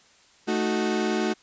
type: chord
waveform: 35% pulse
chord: D# diminished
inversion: second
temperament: equal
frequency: 220 / 311.1 / 370 Hz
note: A3 / D#4 / F#4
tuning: 0 / 0 / 0 cents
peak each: -25 / -28 / -25 dBFS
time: 0.47-1.34 s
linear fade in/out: 20 ms
effects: white hiss -57 dBFS RMS until 1.42 s + resampled to 16000 Hz